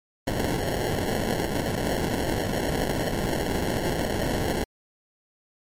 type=noise with sample-and-hold; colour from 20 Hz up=white; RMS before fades=-26 dBFS; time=0.27-4.64 s; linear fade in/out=2 ms; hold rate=1225 Hz; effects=MP3 64 kbps